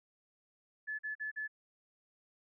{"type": "tone bursts", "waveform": "sine", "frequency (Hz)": 1725, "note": "A6", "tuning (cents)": -35, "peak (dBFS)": -36, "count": 4, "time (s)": [0.87, 1.479], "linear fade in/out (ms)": 20, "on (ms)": 120, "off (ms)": 43, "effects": []}